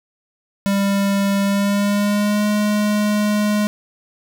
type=tone with pitch glide; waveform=square; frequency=198.5 to 209.1 Hz; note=G3 to G#3; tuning=+22 to +12 cents; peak=-16 dBFS; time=0.66-3.67 s; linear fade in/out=0 ms; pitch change=+90 cents; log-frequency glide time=1.43-2.46 s; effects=none